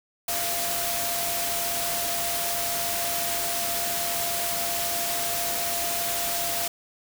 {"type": "tone in noise", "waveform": "sine", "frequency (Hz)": 689, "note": "F5", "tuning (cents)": -24, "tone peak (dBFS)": -32, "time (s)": [0.28, 6.68], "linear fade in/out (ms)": 5, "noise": "white", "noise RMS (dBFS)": -28, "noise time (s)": [0.28, 6.68], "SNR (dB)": -7, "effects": []}